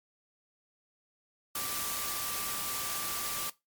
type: tone in noise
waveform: sine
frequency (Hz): 1173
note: D6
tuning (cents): -2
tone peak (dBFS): -42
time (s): 1.55-3.5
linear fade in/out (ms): 5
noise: white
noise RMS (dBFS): -35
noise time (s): 1.55-3.5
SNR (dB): -10
effects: noise-tail reverb RT60 0.2 s tail -19 dB re dry + MP3 96 kbps